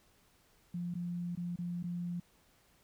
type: tone with dropouts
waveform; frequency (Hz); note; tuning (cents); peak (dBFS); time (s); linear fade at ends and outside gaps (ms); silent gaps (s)
sine; 174.61; F3; 0; -35; 0.74-2.2; 5; 0.941-0.952 / 1.353-1.373 / 1.56-1.587 / 1.828-1.839
effects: pink hiss -68 dBFS RMS until 2.83 s